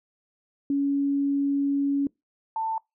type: tone pair in turn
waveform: sine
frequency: 280.4 / 890.2 Hz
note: C#4 / A5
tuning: +20 / +20 cents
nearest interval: octave + minor sixth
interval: 2000 cents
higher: second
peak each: -21 / -25 dBFS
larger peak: first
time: 0.7-2.07 / 2.56-2.78 s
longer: first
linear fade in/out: 2 ms
effects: noise-tail reverb RT60 0.2 s tail -25 dB re dry